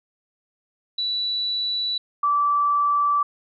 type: tone pair in turn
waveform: sine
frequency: 3948 / 1160.9 Hz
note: B7 / D6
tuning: -1 / -20 cents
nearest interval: octave + major sixth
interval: 2119 cents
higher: first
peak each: -22 / -17 dBFS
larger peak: second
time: 0.98-1.98 / 2.23-3.23 s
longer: neither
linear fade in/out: 5 ms
effects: none